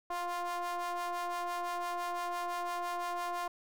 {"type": "ring-modulated tone", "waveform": "square", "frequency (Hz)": 174.61, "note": "F3", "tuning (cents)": 0, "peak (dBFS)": -32, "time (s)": [0.1, 3.48], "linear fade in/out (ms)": 5, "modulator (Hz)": 876, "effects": []}